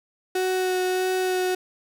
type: tone with vibrato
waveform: 35% pulse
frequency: 370 Hz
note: F#4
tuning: in tune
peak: -20 dBFS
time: 0.35-1.55 s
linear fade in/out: 5 ms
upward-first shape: sine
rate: 1.6 Hz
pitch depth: 11 cents each way
effects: none